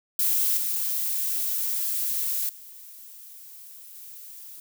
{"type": "noise with level steps", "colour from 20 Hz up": "violet", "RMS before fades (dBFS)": [-23, -27, -45, -43], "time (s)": [0.19, 4.6], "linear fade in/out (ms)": 2, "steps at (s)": [0.57, 2.49, 3.95], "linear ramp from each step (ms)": 2, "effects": []}